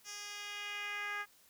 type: tone with band-pass filter sweep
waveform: 10% pulse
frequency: 411.2 Hz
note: G#4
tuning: 17 cents flat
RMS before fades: -42 dBFS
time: 0.04-1.26 s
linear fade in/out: 50 ms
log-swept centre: 5800 to 1600 Hz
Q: 1.8
effects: white hiss -65 dBFS RMS until 1.49 s